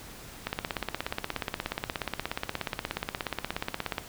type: click train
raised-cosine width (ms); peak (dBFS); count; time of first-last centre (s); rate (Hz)
0.3; -13; 60; 0.47-3.982; 16.8
effects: pink hiss -46 dBFS RMS until 4.08 s